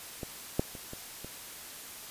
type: clicks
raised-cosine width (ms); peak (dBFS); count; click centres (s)
2; -23 / -12 / -30 / -28 / -28; 5; 0.232 / 0.595 / 0.752 / 0.934 / 1.246
effects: white hiss -45 dBFS RMS until 2.1 s + resampled to 32000 Hz